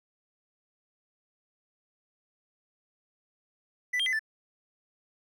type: tone with pitch steps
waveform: triangle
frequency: 1986 / 3199 / 2023 / 1761 Hz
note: B6 / G7 / B6 / A6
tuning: +9 / +34 / +41 / +1 cents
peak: -24 dBFS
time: 3.93-4.194 s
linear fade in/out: 10 ms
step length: 66 ms
effects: none